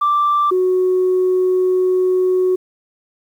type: tone pair in turn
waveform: sine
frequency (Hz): 1174.7 / 368.7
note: D6 / F#4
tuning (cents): 0 / -6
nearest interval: octave + minor sixth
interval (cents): 2006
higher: first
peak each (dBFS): -11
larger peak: neither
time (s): 0.01-0.51 / 0.51-2.56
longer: second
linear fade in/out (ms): 10
effects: tanh soft clip ceiling -9 dBFS + 8-bit